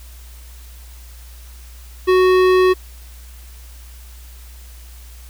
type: tone with hard clipping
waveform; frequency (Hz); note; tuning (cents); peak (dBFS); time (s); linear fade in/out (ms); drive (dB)
sine; 370; F#4; 0; -12; 2.07-2.74; 20; 16
effects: added 60 Hz sine -36 dBFS peak until 5.29 s + white hiss -46 dBFS RMS until 5.29 s